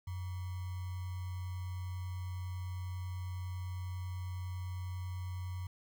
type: tone with sample-and-hold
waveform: sine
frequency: 91 Hz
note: F#2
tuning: 28 cents flat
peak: -37 dBFS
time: 0.07-5.67 s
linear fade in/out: 5 ms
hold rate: 1050 Hz
effects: none

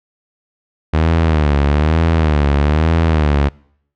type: tone with vibrato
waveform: sawtooth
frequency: 76.6 Hz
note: D#2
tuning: 27 cents flat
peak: -7 dBFS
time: 0.93-3.49 s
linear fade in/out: 10 ms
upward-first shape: sine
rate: 1.1 Hz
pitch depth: 130 cents each way
effects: noise-tail reverb RT60 0.7 s tail -26 dB re dry + low-pass 3000 Hz 12 dB/octave

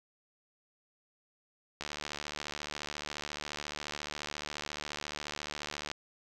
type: click train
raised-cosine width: 0.2 ms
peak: -20 dBFS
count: 306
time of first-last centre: 1.81-5.915 s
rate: 74.3 Hz
effects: none

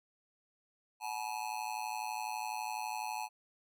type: tone with amplitude modulation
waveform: square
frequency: 856 Hz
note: A5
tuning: 48 cents flat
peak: -33 dBFS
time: 1-3.29 s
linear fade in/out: 50 ms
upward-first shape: sine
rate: 112 Hz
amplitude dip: 100%
effects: none

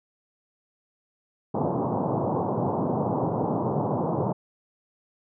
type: band-pass noise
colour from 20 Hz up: pink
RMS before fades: -26 dBFS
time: 1.54-4.33 s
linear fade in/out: 10 ms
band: 110 to 1000 Hz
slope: 48 dB/octave
effects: none

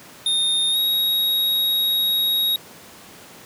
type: tone with pitch glide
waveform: square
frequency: 3667 to 3785 Hz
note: A#7 to A#7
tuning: -29 to +26 cents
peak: -18 dBFS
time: 0.26-2.56 s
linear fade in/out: 2 ms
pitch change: +55 cents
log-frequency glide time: 0.71-0.77 s
effects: pink hiss -43 dBFS RMS until 3.45 s + high-pass 150 Hz 12 dB/octave

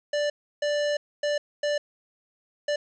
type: tone bursts at uneven times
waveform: square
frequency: 587.3 Hz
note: D5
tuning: in tune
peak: -24 dBFS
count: 5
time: 0.13-0.3 / 0.62-0.97 / 1.23-1.38 / 1.63-1.78 / 2.68-2.76 s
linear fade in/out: 5 ms
effects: resampled to 16000 Hz + 9-bit

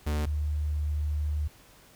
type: tone pair in turn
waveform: 45% pulse / sine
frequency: 74.9 / 74.9 Hz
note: D2 / D2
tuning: +35 / +35 cents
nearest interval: unison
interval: 0 cents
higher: neither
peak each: -26 dBFS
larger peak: neither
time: 0.06-0.26 / 0.26-1.48 s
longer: second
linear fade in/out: 10 ms
effects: pink hiss -56 dBFS RMS until 1.95 s

